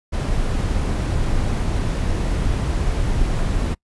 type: noise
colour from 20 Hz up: brown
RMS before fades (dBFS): -20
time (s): 0.12-3.75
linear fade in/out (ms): 20
effects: noise-tail reverb RT60 0.1 s tail -24 dB re dry + resampled to 24000 Hz